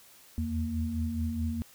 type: tone cluster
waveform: sine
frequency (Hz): 78.8 / 83.5 / 231.4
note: D#2 / E2 / A#3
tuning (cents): +23 / +23 / -13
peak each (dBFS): -37 / -32 / -32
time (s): 0.38-1.62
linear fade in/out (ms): 0
effects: white hiss -56 dBFS RMS until 1.74 s